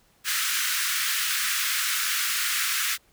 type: high-pass noise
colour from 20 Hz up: pink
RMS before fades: -26 dBFS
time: 0.24-2.98 s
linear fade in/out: 50 ms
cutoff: 1300 Hz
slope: 48 dB/octave
effects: pink hiss -62 dBFS RMS until 3.12 s